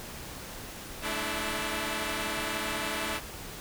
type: chord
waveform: 5% pulse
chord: A suspended fourth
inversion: none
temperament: equal with one note detuned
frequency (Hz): 216.1 / 293.7 / 329.6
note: A3 / D4 / E4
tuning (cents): -31 / 0 / 0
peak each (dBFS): -24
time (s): 1.01-3.21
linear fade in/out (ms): 50
effects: pink hiss -42 dBFS RMS until 3.6 s